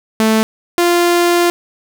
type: tone pair in turn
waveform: sawtooth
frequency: 220 / 347.6 Hz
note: A3 / F4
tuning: 0 / -8 cents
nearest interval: minor sixth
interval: 792 cents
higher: second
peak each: -6 dBFS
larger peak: neither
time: 0.2-0.43 / 0.78-1.5 s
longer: second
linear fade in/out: 0 ms
effects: none